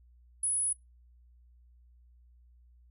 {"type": "tone", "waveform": "sine", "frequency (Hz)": 10170, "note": "D#9", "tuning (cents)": 37, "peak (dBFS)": -27, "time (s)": [0.43, 0.73], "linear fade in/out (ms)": 5, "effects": ["noise-tail reverb RT60 0.2 s tail -22 dB re dry", "added 60 Hz sine -57 dBFS peak until 2.9 s"]}